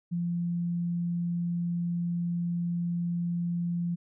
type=tone; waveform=sine; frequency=172.6 Hz; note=F3; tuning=20 cents flat; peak=-27 dBFS; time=0.11-3.96 s; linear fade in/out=20 ms; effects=none